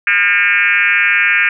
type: tone with frequency modulation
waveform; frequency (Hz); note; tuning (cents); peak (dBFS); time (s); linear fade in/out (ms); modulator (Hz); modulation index
sine; 2010; B6; +30; -9; 0.07-1.49; 2; 197; 2.8
effects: none